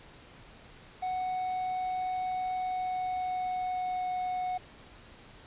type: tone with pitch glide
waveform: triangle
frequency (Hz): 740 to 733.2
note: F#5 to F#5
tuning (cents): 0 to -16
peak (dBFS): -28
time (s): 1.02-4.58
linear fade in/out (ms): 10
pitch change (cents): -16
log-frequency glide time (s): 2.51-4.14
effects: pink hiss -53 dBFS RMS until 5.46 s + resampled to 8000 Hz